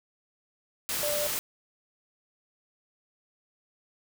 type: tone in noise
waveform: sine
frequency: 590 Hz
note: D5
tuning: 8 cents sharp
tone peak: -29 dBFS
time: 1.03-1.27 s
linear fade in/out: 0 ms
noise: white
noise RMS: -31 dBFS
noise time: 0.89-1.39 s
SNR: -1 dB
effects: none